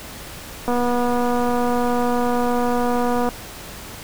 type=click train; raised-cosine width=1 ms; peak=-9 dBFS; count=635; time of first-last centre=0.68-3.289 s; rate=243 Hz; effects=pink hiss -36 dBFS RMS until 4.03 s